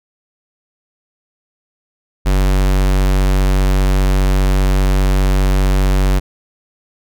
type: tone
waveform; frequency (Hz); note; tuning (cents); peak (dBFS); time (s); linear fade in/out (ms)
square; 47.53; F#1; +47; -11; 2.25-6.2; 20
effects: none